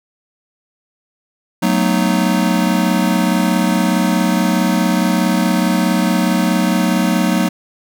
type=chord; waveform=square; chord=B dominant seventh; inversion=second; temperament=just; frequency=185.21 / 222.2 / 246.9 / 308.7 Hz; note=F#3 / A3 / B3 / D#4; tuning=+2 / +17 / 0 / -14 cents; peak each=-17 / -19 / -21 / -21 dBFS; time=1.62-7.49 s; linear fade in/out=10 ms; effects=none